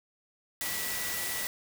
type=tone in noise; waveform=sine; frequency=1950 Hz; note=B6; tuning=23 cents flat; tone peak=-39 dBFS; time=0.61-1.47 s; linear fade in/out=0 ms; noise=white; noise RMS=-34 dBFS; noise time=0.61-1.47 s; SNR=-8 dB; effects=none